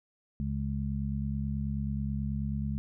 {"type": "harmonic tone", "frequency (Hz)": 69.3, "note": "C#2", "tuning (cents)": 0, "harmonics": [1, 2, 3], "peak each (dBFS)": [-34, -34, -34], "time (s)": [0.4, 2.78], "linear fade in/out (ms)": 0, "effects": []}